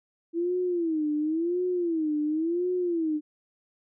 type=tone with vibrato; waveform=sine; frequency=329.6 Hz; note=E4; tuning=in tune; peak=-24 dBFS; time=0.33-3.21 s; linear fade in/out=50 ms; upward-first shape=sine; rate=0.94 Hz; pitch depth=170 cents each way; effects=none